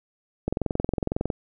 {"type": "click train", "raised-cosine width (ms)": 2, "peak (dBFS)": -11, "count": 19, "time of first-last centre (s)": [0.48, 1.302], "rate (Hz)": 21.9, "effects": []}